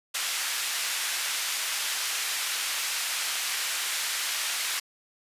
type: band-pass noise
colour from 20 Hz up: pink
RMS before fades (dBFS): -30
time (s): 0.14-4.8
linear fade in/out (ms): 10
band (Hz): 1800 to 13000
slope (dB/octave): 12
effects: resampled to 32000 Hz